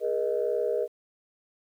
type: chord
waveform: sine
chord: Ab suspended second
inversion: none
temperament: equal with one note detuned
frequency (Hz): 415.3 / 477.1 / 622.3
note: Ab4 / Bb4 / Eb5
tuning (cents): 0 / +40 / 0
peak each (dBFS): -29 / -27 / -30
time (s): 0-0.88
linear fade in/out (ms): 50
effects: tanh soft clip ceiling -15 dBFS + 10-bit